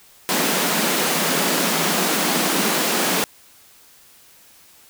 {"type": "high-pass noise", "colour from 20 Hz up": "pink", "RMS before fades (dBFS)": -20, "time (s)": [0.29, 3.24], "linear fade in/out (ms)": 0, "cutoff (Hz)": 160, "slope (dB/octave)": 96, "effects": ["white hiss -50 dBFS RMS until 4.89 s"]}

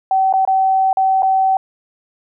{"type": "tone with dropouts", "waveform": "sine", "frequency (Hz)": 765, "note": "G5", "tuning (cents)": -42, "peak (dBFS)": -11, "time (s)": [0.11, 1.57], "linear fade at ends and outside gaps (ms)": 2, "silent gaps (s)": [[0.327, 0.337], [0.451, 0.475], [0.93, 0.971], [1.223, 1.23]], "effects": []}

